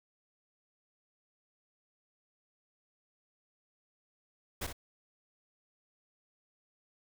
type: noise with echo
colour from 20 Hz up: pink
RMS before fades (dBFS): -36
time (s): 4.61-4.67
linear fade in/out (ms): 10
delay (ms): 59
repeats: 1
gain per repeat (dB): -7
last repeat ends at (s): 4.729
effects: none